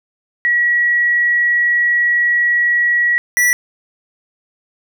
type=tone pair in turn; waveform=sine / square; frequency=1922 / 1953.3 Hz; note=B6 / B6; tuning=-48 / -20 cents; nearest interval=unison; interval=28 cents; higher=second; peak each=-11 / -11 dBFS; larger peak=neither; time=0.45-3.18 / 3.37-3.53 s; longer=first; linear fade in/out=0 ms; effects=none